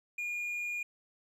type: tone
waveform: triangle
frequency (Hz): 2428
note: D#7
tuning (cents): -43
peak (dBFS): -32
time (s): 0.18-0.83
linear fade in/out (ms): 5
effects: none